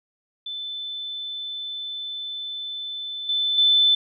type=tone with level steps; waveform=sine; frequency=3520 Hz; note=A7; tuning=in tune; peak=-29 / -20 / -14 dBFS; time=0.46-3.95 s; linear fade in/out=5 ms; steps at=3.29 / 3.58 s; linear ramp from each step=2 ms; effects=none